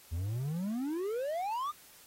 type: exponential sweep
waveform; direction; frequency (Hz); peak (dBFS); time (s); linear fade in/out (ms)
triangle; up; 77.78 to 1244.5; -30; 0.11-1.72; 20
effects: white hiss -57 dBFS RMS until 2.06 s + AAC 48 kbps